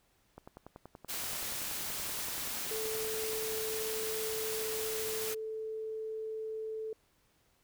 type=click train; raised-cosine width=1 ms; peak=-33 dBFS; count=34; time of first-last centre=0.38-3.523 s; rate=10.5 Hz
type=noise; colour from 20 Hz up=white; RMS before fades=-38 dBFS; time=1.08-5.35 s; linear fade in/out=20 ms
type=tone; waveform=sine; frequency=438.8 Hz; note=A4; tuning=5 cents flat; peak=-36 dBFS; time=2.71-6.93 s; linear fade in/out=2 ms
effects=pink hiss -71 dBFS RMS until 7.63 s